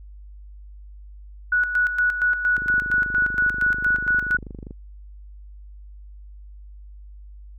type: tone with tremolo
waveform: sine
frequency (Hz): 1470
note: F#6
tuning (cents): -12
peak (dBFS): -16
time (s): 1.52-4.37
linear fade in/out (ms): 5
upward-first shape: square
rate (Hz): 4.3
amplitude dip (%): 60
type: click train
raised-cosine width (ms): 3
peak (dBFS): -24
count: 54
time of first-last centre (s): 2.58-4.709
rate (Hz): 24.9
effects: added 50 Hz sine -39 dBFS peak until 7.58 s